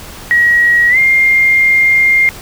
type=tone with pitch glide; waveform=sine; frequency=1905 to 2114 Hz; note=A#6 to C7; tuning=+37 to +17 cents; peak=-6 dBFS; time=0.31-2.29 s; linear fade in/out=0 ms; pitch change=+180 cents; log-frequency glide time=0.89-0.98 s; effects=pink hiss -31 dBFS RMS until 2.41 s